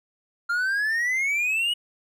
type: exponential sweep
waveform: triangle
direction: up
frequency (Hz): 1384 to 2937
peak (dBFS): -20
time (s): 0.49-1.74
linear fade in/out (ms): 10
effects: none